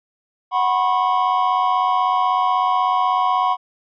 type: chord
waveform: triangle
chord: F# suspended fourth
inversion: none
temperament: equal with one note detuned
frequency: 740 / 987.8 / 1084 Hz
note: F#5 / B5 / C#6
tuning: 0 / 0 / -39 cents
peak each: -18 dBFS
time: 0.51-3.57 s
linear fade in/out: 50 ms
effects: resampled to 11025 Hz